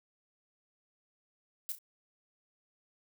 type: noise with echo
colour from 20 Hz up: violet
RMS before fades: -36 dBFS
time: 1.69-1.72 s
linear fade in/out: 0 ms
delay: 33 ms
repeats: 2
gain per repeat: -10 dB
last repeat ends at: 1.786 s
effects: none